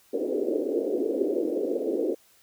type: band-pass noise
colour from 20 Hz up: white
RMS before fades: -27 dBFS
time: 0.13-2.15 s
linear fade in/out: 10 ms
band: 280 to 500 Hz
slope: 48 dB/octave
effects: white hiss -60 dBFS RMS until 2.42 s